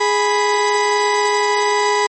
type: tone pair together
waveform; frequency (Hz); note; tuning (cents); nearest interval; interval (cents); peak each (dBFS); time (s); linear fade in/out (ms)
30% pulse; 415.3 / 987.8; G#4 / B5; 0 / 0; octave + minor third; 1500; -14; 0-2.07; 10
effects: MP3 32 kbps